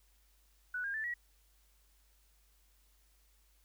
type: tone with pitch steps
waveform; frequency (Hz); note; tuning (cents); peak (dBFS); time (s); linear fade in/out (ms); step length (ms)
sine; 1480 / 1614 / 1760 / 1919.3; F#6 / G#6 / A6 / B6; 0 / -50 / 0 / -50; -35; 0.74-1.14; 5; 100
effects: added 50 Hz sine -67 dBFS peak until 3.64 s + white hiss -72 dBFS RMS until 3.64 s